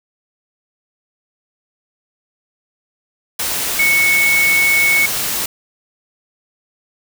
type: tone in noise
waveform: sine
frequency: 2211 Hz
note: C#7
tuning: 5 cents flat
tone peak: -11 dBFS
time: 3.79-5.06 s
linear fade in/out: 5 ms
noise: white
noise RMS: -20 dBFS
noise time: 3.39-5.46 s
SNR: +6 dB
effects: none